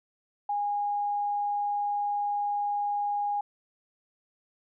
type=tone; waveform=sine; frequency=820 Hz; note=G#5; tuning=22 cents flat; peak=-26 dBFS; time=0.49-3.41 s; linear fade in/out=5 ms; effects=none